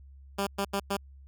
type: tone bursts at uneven times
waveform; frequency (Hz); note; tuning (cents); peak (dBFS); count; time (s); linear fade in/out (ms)
10% pulse; 198.6; G3; +23; -19; 4; 0.38-0.47 / 0.58-0.65 / 0.73-0.8 / 0.9-0.97; 10
effects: added 68 Hz sine -48 dBFS peak until 1.27 s